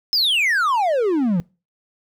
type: exponential sweep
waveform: triangle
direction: down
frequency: 5274 to 164 Hz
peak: -14 dBFS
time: 0.13-1.4 s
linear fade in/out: 0 ms
effects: noise-tail reverb RT60 0.3 s tail -24 dB re dry